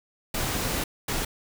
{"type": "noise bursts at uneven times", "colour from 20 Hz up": "pink", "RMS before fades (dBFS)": -28, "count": 2, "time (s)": [[0.34, 0.84], [1.08, 1.25]], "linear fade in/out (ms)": 5, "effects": []}